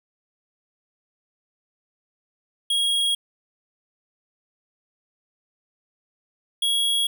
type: tone pair in turn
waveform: square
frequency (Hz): 3293 / 3320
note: G#7 / G#7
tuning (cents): -15 / -1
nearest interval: unison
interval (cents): 14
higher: second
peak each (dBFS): -20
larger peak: neither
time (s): 2.7-3.15 / 6.62-7.07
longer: neither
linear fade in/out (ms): 5
effects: none